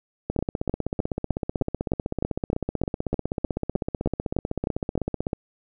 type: two click trains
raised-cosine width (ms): 2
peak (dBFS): -12 / -10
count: 81 / 16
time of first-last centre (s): 0.3-5.331 / 0.39-4.977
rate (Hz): 15.9 / 3.27
effects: none